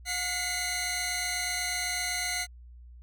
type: tone cluster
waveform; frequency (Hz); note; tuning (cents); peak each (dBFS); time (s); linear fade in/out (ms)
15% pulse; 721 / 2034 / 2191; F#5 / C7 / C#7; -45 / -50 / -21; -29 / -25 / -31; 0.05-2.47; 50
effects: added 60 Hz sine -46 dBFS peak until 3.02 s